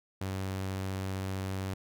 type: tone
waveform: sawtooth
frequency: 95.5 Hz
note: G2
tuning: 45 cents flat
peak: -29 dBFS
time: 0.21-1.74 s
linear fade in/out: 5 ms
effects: none